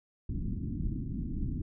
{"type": "low-pass noise", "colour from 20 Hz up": "pink", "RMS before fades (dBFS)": -34, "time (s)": [0.29, 1.62], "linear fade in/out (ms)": 5, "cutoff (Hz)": 300, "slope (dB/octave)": 48, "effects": []}